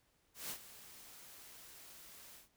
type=noise with ADSR envelope; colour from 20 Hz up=white; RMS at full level=-42 dBFS; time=0.34-2.49 s; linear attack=160 ms; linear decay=79 ms; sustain=-14 dB; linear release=140 ms; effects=pink hiss -75 dBFS RMS until 2.56 s

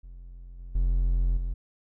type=tone with level steps; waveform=triangle; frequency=43.65 Hz; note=F1; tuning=in tune; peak=-39 / -36 / -19 / -25 dBFS; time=0.03-1.54 s; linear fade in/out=10 ms; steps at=0.59 / 0.75 / 1.37 s; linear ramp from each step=2 ms; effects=none

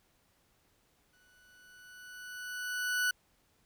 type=tone with exponential growth; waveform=40% pulse; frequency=1482 Hz; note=F#6; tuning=2 cents sharp; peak=-26 dBFS; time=1.13-3.11 s; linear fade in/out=5 ms; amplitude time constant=430 ms; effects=pink hiss -71 dBFS RMS until 3.65 s

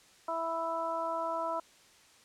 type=harmonic tone; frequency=329.6 Hz; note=E4; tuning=in tune; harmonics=1 / 2 / 3 / 4; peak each=-45 / -35 / -35 / -38 dBFS; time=0.28-1.6 s; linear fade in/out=5 ms; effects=white hiss -60 dBFS RMS until 2.24 s + low-pass 8000 Hz 12 dB/octave

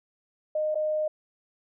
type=tone with dropouts; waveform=sine; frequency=615 Hz; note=D#5; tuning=20 cents flat; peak=-24 dBFS; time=0.55-1.08 s; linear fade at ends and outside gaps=5 ms; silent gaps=0.746-0.754 s; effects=none

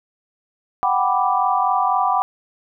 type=chord; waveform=sine; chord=G major seventh; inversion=third; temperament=equal; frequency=740 / 784 / 987.8 / 1174.7 Hz; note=F#5 / G5 / B5 / D6; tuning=0 / 0 / 0 / 0 cents; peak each=-21 dBFS; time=0.83-2.22 s; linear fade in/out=0 ms; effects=none

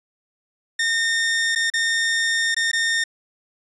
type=tone with dropouts; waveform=sawtooth; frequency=1827 Hz; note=A#6; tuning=35 cents flat; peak=-15 dBFS; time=0.79-3.04 s; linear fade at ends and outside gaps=5 ms; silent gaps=1.551-1.558 / 1.701-1.737 / 2.546-2.565 / 2.716-2.731 s; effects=resampled to 22050 Hz

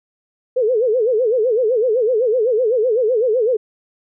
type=tone with vibrato; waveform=sine; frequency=468.2 Hz; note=A#4; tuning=8 cents sharp; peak=-13 dBFS; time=0.56-3.57 s; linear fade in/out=10 ms; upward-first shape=sine; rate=7.9 Hz; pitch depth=190 cents each way; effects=none

